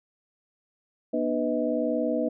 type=tone cluster; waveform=sine; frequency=241.5 / 302.4 / 497.8 / 635 Hz; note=B3 / D#4 / B4 / D#5; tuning=-39 / -49 / +14 / +35 cents; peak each=-29 dBFS; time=1.13-2.29 s; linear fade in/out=10 ms; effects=none